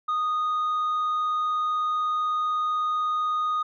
sine tone, 1238 Hz, D#6, 9 cents flat, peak -20 dBFS, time 0.08-3.63 s, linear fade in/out 10 ms, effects tanh soft clip ceiling -22 dBFS

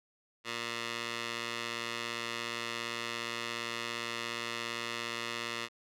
15% pulse tone with band-pass filter, 117.3 Hz, A#2, 11 cents sharp, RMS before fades -38 dBFS, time 0.44-5.69 s, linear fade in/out 50 ms, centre 2900 Hz, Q 0.98, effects none

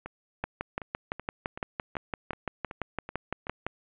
two click trains, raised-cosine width 0.5 ms, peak -15 / -23 dBFS, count 20 / 10, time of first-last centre 0.44-3.666 / 0.06-3.469 s, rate 5.89 / 2.64 Hz, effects resampled to 8000 Hz + 9-bit

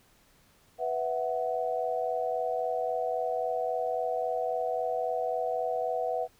sine chord, B suspended fourth, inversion none, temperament equal with one note detuned, 493.9 / 659.3 / 743 Hz, B4 / E5 / F#5, 0 / 0 / +7 cents, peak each -32 dBFS, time 0.78-6.28 s, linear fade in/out 50 ms, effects pink hiss -63 dBFS RMS until 6.39 s

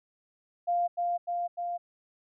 sine tone with echo, 698.5 Hz, F5, in tune, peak -24 dBFS, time 0.67-0.88 s, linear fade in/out 20 ms, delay 300 ms, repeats 3, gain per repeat -2 dB, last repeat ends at 1.78 s, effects none

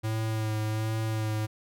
square tone with vibrato, 109.4 Hz, A2, 9 cents flat, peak -28 dBFS, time 0.03-1.47 s, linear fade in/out 20 ms, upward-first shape sine, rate 1.3 Hz, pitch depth 22 cents each way, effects none

